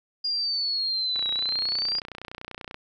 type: exponential two-way sweep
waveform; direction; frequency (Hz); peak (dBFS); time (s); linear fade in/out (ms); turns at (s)
sine; down then up; 4852 to 3849 to 4852; -24; 0.24-2; 10; 1.31
type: click train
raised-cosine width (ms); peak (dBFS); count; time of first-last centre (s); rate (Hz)
0.3; -21; 49; 1.16-2.744; 30.3
effects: none